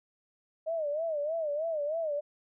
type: tone with vibrato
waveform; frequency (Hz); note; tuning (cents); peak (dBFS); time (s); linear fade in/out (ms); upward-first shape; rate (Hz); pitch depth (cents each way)
sine; 620; D#5; -6; -29; 0.66-2.21; 20; sine; 3.2; 130
effects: none